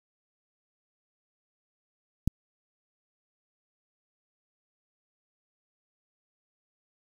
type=click; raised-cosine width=5 ms; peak=-11 dBFS; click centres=2.276 s; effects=7-bit